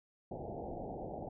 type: low-pass noise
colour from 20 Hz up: white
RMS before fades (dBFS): -43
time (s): 0.31-1.29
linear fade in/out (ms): 5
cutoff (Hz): 820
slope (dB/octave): 96
effects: none